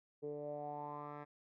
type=tone with low-pass filter sweep; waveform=10% pulse; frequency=146.83 Hz; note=D3; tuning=in tune; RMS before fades=-45 dBFS; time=0.22-1.25 s; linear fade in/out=20 ms; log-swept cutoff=420 to 1500 Hz; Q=5.7; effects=none